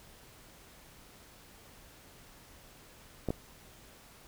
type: clicks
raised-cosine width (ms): 2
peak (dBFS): -18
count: 2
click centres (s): 3.287 / 3.305
effects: pink hiss -56 dBFS RMS until 4.27 s